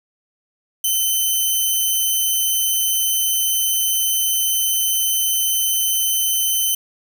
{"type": "tone", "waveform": "5% pulse", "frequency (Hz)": 3057, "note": "G7", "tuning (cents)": -44, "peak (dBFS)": -8, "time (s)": [0.84, 6.75], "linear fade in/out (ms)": 5, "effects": []}